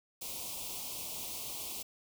white band-stop noise, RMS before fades -41 dBFS, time 0.21-1.83 s, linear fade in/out 10 ms, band 1100 to 2400 Hz, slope 48 dB/octave, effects none

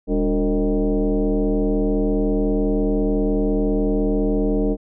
sine tone with frequency modulation, 126.9 Hz, B2, 47 cents sharp, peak -16 dBFS, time 0.07-4.77 s, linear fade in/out 50 ms, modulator 164 Hz, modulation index 2.4, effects none

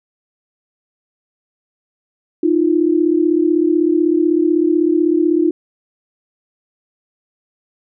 sine tone pair together, 310.6 / 346.6 Hz, D#4 / F4, -3 / -13 cents, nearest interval major second, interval 190 cents, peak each -14 / -14 dBFS, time 2.43-5.51 s, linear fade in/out 5 ms, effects none

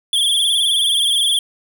square tone with vibrato, 3328 Hz, G#7, 3 cents sharp, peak -14 dBFS, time 0.13-1.39 s, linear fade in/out 2 ms, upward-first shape sine, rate 19 Hz, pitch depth 83 cents each way, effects none

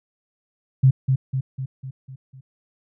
sine tone with echo, 132.1 Hz, C3, 17 cents sharp, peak -10 dBFS, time 0.83-0.91 s, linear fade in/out 10 ms, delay 250 ms, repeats 6, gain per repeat -5 dB, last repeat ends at 2.41 s, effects none

